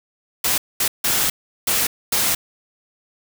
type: noise bursts at uneven times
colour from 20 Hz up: white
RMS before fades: -19 dBFS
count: 5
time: 0.44-0.58 / 0.8-0.88 / 1.04-1.3 / 1.67-1.87 / 2.12-2.35 s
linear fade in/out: 5 ms
effects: none